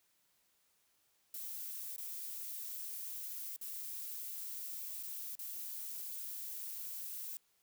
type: noise with dropouts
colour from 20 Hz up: violet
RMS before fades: -44 dBFS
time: 1.34-7.37 s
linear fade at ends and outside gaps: 2 ms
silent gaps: 1.963-1.98 / 3.563-3.612 / 5.029-5.033 / 5.353-5.391 s
effects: white hiss -75 dBFS RMS until 7.62 s